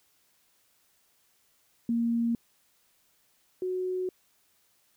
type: tone pair in turn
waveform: sine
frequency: 233.1 / 368.5 Hz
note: A#3 / F#4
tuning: 0 / -7 cents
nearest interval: minor sixth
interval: 793 cents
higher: second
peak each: -24 / -28 dBFS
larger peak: first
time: 1.89-2.35 / 3.62-4.09 s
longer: second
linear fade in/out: 2 ms
effects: white hiss -68 dBFS RMS until 4.96 s